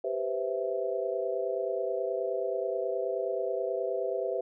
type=chord; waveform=sine; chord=C major seventh; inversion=second; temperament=equal; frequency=392 / 493.9 / 523.3 / 659.3 Hz; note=G4 / B4 / C5 / E5; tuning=0 / 0 / 0 / 0 cents; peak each=-34 dBFS; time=0.04-4.41 s; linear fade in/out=5 ms; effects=none